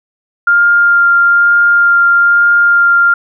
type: tone with vibrato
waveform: sine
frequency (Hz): 1400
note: F6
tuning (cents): +4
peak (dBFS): -5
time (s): 0.47-3.14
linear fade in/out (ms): 5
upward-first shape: sine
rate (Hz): 1.1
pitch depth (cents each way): 8
effects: none